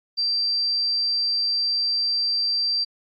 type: tone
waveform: sine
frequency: 4699 Hz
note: D8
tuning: in tune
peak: -20 dBFS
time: 0.17-2.85 s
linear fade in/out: 20 ms
effects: AAC 48 kbps